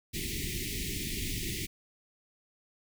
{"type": "band-stop noise", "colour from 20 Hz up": "pink", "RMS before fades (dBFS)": -35, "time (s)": [0.13, 1.67], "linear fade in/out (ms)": 20, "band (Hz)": [410, 1900], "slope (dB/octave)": 96, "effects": []}